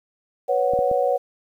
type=chord; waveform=sine; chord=B suspended second; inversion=none; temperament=equal; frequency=493.9 / 554.4 / 740 Hz; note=B4 / C#5 / F#5; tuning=0 / 0 / 0 cents; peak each=-22 / -21 / -23 dBFS; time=0.48-1.18 s; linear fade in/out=20 ms
type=clicks; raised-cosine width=2 ms; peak=-19 dBFS; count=3; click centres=0.736 / 0.79 / 0.914 s
effects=9-bit

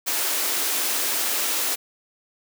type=high-pass noise; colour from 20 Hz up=white; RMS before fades=-24 dBFS; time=0.06-1.76 s; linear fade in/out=20 ms; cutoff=250 Hz; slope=48 dB/octave; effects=none

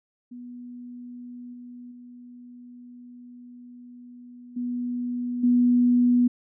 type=tone with level steps; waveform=sine; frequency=244.6 Hz; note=B3; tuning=16 cents flat; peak=-37 / -39 / -42 / -26 / -16 dBFS; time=0.31-6.28 s; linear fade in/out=10 ms; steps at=1.53 / 1.91 / 4.56 / 5.43 s; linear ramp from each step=10 ms; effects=none

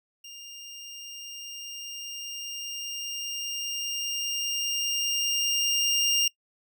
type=tone with level ramp; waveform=25% pulse; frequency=2805 Hz; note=F7; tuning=7 cents sharp; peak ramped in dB=-38 to -17 dBFS; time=0.24-6.28 s; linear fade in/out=5 ms; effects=noise-tail reverb RT60 0.1 s tail -22 dB re dry

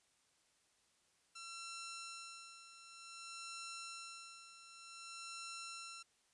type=tone with tremolo; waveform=10% pulse; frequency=1350 Hz; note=E6; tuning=41 cents sharp; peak=-38 dBFS; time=1.35-6.03 s; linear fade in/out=10 ms; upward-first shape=sine; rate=0.54 Hz; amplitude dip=70%; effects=white hiss -75 dBFS RMS until 6.33 s + resampled to 22050 Hz

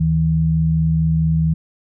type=tone pair together; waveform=sine; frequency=75.5 / 159.98 Hz; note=D2 / D#3; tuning=+48 / +48 cents; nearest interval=octave + minor second; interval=1300 cents; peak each=-21 / -14 dBFS; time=0-1.54 s; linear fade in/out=10 ms; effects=none

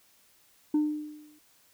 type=tone with exponential decay; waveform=sine; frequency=301.4 Hz; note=D4; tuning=45 cents sharp; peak=-18 dBFS; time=0.74-1.39 s; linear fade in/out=5 ms; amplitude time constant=140 ms; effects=tanh soft clip ceiling -20 dBFS + white hiss -63 dBFS RMS until 1.73 s

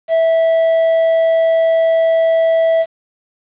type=tone; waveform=triangle; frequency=655 Hz; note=E5; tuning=11 cents flat; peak=-8 dBFS; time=0.08-2.86 s; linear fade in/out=50 ms; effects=resampled to 8000 Hz + 7-bit

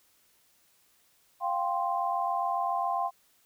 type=chord; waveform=sine; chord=F suspended second; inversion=none; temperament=just; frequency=698.5 / 785.8 / 1047.7 Hz; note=F5 / G5 / C6; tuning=0 / +4 / +2 cents; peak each=-31 dBFS; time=1.4-3.11 s; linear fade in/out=50 ms; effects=white hiss -66 dBFS RMS until 3.45 s

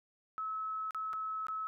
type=tone with dropouts; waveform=sine; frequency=1294 Hz; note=E6; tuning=32 cents flat; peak=-35 dBFS; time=0.38-1.67 s; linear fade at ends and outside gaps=0 ms; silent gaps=0.908-0.947 / 1.131-1.135 / 1.468-1.484 s; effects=none

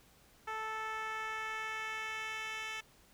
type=tone with band-pass filter sweep; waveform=10% pulse; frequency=438.5 Hz; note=A4; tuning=6 cents flat; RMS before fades=-40 dBFS; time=0.47-2.81 s; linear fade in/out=10 ms; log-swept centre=1100 to 3000 Hz; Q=1.1; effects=pink hiss -64 dBFS RMS until 3.13 s

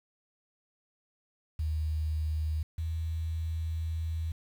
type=tone pair in turn; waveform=sine; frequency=77.78 / 80.97 Hz; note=D#2 / E2; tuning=0 / -30 cents; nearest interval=minor second; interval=70 cents; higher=second; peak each=-28 / -30 dBFS; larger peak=first; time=1.59-2.63 / 2.78-4.32 s; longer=second; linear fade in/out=5 ms; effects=9-bit

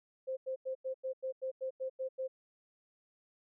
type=tone bursts; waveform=sine; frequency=523.3 Hz; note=C5; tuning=in tune; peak=-34 dBFS; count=11; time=0.27-2.28 s; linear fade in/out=20 ms; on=100 ms; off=91 ms; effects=none

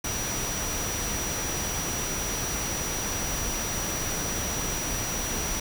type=tone in noise; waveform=sine; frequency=5830 Hz; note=F#8; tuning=26 cents flat; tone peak=-32 dBFS; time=0.04-5.6 s; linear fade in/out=5 ms; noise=pink; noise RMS=-31 dBFS; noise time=0.04-5.6 s; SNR=-4 dB; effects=none

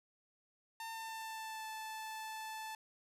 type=tone with pitch glide; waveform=sawtooth; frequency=900 to 876.4 Hz; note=A5 to A5; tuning=+39 to -7 cents; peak=-39 dBFS; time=0.8-2.75 s; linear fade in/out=2 ms; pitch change=-46 cents; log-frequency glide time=0.91-1.67 s; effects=resampled to 32000 Hz + 11-bit

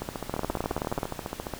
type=two click trains; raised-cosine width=1 ms; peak=-13 / -17 dBFS; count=14 / 23; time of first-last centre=0.34-1.031 / 0.02-1.537 s; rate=18.8 / 14.5 Hz; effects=pink hiss -43 dBFS RMS until 1.59 s

